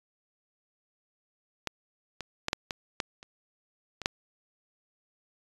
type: clicks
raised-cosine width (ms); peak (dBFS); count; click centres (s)
0.2; -13 / -19 / -11 / -9 / -15 / -11 / -29 / -20 / -7; 9; 1.673 / 2.207 / 2.484 / 2.531 / 2.708 / 3.002 / 3.229 / 4.017 / 4.059
effects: resampled to 24000 Hz